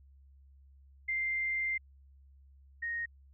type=tone pair in turn; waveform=sine; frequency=2093 / 1864.7 Hz; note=C7 / A#6; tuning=0 / 0 cents; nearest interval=major second; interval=200 cents; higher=first; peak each=-30 / -33 dBFS; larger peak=first; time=1.08-1.78 / 2.82-3.06 s; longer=first; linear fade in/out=10 ms; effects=added 68 Hz sine -56 dBFS peak until 3.33 s